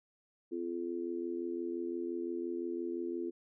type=harmonic tone; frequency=85.8 Hz; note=F2; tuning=30 cents flat; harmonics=3 / 4 / 5; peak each=-42 / -36 / -44 dBFS; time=0.51-3.31 s; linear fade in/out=20 ms; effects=none